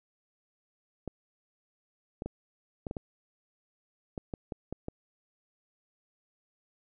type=clicks; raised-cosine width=2 ms; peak=-22 dBFS; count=11; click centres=1.077 / 2.221 / 2.26 / 2.868 / 2.911 / 2.968 / 4.178 / 4.338 / 4.522 / 4.726 / 4.884 s; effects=none